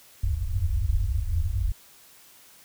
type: low-pass noise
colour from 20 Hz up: white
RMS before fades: -25 dBFS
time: 0.23-1.72 s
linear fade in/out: 5 ms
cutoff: 100 Hz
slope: 96 dB/octave
effects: white hiss -53 dBFS RMS until 2.64 s